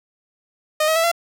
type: tone with pitch steps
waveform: sawtooth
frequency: 616 / 636.6 / 657.9 / 680 Hz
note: D#5 / D#5 / E5 / F5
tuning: -17 / +39 / -4 / -46 cents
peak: -12 dBFS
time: 0.8-1.116 s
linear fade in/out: 5 ms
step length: 79 ms
effects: none